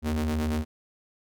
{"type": "ring-modulated tone", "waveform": "45% pulse", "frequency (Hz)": 76.3, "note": "D#2", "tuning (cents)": -33, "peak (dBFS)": -22, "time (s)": [0.02, 0.65], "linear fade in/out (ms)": 50, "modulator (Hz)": 157, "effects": []}